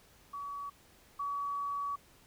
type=tone pair in turn; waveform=sine; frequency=1135 / 1135 Hz; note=C#6 / C#6; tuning=+41 / +41 cents; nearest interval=unison; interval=0 cents; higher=neither; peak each=-38 / -33 dBFS; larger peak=second; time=0.33-0.7 / 1.19-1.96 s; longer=second; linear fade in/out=10 ms; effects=pink hiss -62 dBFS RMS until 2.26 s